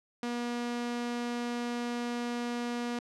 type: tone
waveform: sawtooth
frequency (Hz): 240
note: B3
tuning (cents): -49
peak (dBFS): -28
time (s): 0.23-2.99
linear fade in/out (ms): 2
effects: low-pass 7000 Hz 12 dB/octave